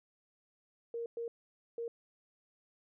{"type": "tone bursts at uneven times", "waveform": "sine", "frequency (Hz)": 466.2, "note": "A#4", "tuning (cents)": 0, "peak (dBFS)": -36, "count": 3, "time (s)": [[0.94, 1.06], [1.17, 1.28], [1.78, 1.88]], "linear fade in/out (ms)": 2, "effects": []}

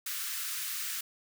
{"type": "high-pass noise", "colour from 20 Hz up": "white", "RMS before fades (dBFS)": -36, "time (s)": [0.06, 1.01], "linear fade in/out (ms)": 5, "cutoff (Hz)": 1200, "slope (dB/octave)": 48, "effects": []}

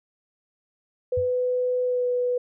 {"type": "tone with pitch glide", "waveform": "sine", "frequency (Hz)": [499.6, 493.6], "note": ["B4", "B4"], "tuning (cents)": [20, -1], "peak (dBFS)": -21, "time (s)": [1.12, 2.38], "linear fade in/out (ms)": 5, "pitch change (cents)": -21, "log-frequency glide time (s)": [1.84, 2.06]}
{"type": "tone with exponential decay", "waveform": "sine", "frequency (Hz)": 92.3, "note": "F#2", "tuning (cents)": -4, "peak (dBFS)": -25, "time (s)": [1.17, 1.33], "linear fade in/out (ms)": 5, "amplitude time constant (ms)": 34}
{"effects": []}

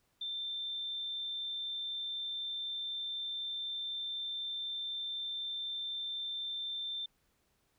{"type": "tone", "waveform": "sine", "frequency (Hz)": 3568, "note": "A7", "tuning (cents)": 23, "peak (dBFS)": -36, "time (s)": [0.21, 7.06], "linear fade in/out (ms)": 5, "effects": ["pink hiss -75 dBFS RMS until 7.78 s"]}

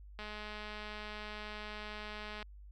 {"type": "click train", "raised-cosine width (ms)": 0.3, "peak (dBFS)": -29, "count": 473, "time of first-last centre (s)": [0.19, 2.427], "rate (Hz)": 211, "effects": ["added 50 Hz sine -50 dBFS peak until 2.71 s"]}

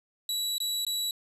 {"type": "tone with dropouts", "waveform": "sawtooth", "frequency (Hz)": 3919, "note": "B7", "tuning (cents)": -14, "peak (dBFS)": -25, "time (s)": [0.29, 1.11], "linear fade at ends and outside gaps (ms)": 2, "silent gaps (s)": [[0.582, 0.602], [0.85, 0.866]], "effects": ["resampled to 32000 Hz", "11-bit"]}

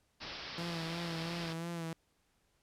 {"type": "low-pass noise", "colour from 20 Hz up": "white", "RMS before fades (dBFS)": -45, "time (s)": [0.2, 1.54], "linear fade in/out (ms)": 20, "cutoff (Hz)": 5400, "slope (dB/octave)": 96}
{"type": "tone with vibrato", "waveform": "sawtooth", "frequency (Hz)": 167.3, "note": "E3", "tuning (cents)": 26, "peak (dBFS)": -34, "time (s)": [0.58, 1.93], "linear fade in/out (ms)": 2, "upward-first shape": "sine", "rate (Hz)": 2.9, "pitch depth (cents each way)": 44}
{"effects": ["pink hiss -75 dBFS RMS until 2.62 s", "low-pass 12000 Hz 12 dB/octave"]}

